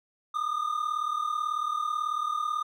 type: tone pair together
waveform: triangle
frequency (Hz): 1205.8 / 1244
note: D6 / D#6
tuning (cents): +45 / -1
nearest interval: minor second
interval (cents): 54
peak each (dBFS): -27 / -30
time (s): 0.34-2.63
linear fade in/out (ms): 10
effects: none